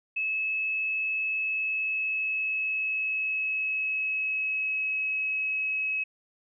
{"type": "tone with pitch glide", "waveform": "sine", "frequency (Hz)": [2593, 2565], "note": ["E7", "E7"], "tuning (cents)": [-29, -48], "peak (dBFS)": -26, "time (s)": [0.16, 6.04], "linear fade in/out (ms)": 10, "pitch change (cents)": -19, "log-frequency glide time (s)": [1.31, 4.98], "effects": []}